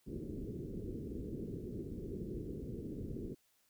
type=low-pass noise; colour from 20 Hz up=white; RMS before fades=-43 dBFS; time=0.06-3.35 s; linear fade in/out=20 ms; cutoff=420 Hz; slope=48 dB/octave; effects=white hiss -74 dBFS RMS until 3.69 s